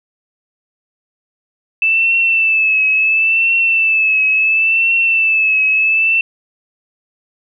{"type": "tone with vibrato", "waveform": "sine", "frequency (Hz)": 2637, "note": "E7", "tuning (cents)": 0, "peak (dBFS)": -10, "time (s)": [1.82, 6.21], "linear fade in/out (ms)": 2, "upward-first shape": "triangle", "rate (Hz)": 0.72, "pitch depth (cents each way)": 55, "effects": []}